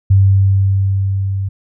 sine tone with level ramp, 97.3 Hz, G2, 12 cents flat, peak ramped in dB -5 to -16 dBFS, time 0.1-1.49 s, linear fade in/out 10 ms, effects none

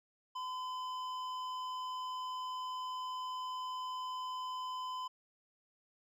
sine tone with hard clipping, 1015 Hz, B5, 47 cents sharp, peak -40 dBFS, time 0.35-5.08 s, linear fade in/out 10 ms, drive 10 dB, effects none

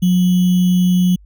sine tone with sample-and-hold, 180.7 Hz, F#3, 41 cents flat, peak -10 dBFS, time 0.02-1.16 s, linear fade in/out 10 ms, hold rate 3150 Hz, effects added 50 Hz sine -41 dBFS peak until 1.25 s

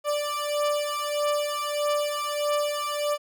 30% pulse beating tone pair, 587.3 / 588.9 Hz, D5 / D5, 0 / +5 cents, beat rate 1.6 Hz, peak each -25 dBFS, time 0.04-3.18 s, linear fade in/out 50 ms, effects none

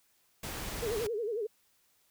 pink noise, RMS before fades -39 dBFS, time 0.43-1.07 s, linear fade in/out 5 ms
sine tone with vibrato, 441.6 Hz, A4, 6 cents sharp, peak -31 dBFS, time 0.82-1.47 s, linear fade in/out 10 ms, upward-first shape sine, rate 11 Hz, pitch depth 150 cents each way
effects white hiss -70 dBFS RMS until 2.1 s

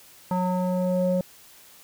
square tone with low-pass filter sweep, 182.3 Hz, F#3, 25 cents flat, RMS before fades -24 dBFS, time 0.31-1.21 s, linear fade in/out 2 ms, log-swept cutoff 980 to 500 Hz, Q 3.8, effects white hiss -51 dBFS RMS until 1.83 s

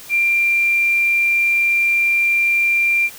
sine tone, 2376 Hz, D7, 20 cents sharp, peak -13 dBFS, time 0.09-3.1 s, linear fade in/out 50 ms, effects white hiss -38 dBFS RMS until 3.18 s

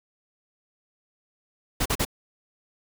pink noise bursts, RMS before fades -24 dBFS, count 3, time 1.8-2.051 s, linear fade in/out 10 ms, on 57 ms, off 40 ms, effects none

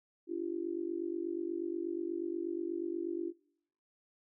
sine tone with amplitude modulation, 340 Hz, F4, 46 cents flat, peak -30 dBFS, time 0.27-3.33 s, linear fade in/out 50 ms, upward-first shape sine, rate 48.3 Hz, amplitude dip 95%, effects noise-tail reverb RT60 0.8 s tail -24 dB re dry

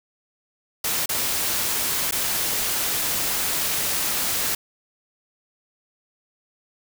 white noise with dropouts, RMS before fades -24 dBFS, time 0.84-4.55 s, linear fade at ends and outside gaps 5 ms, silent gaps 1.059-1.091 / 2.111-2.122 s, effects none

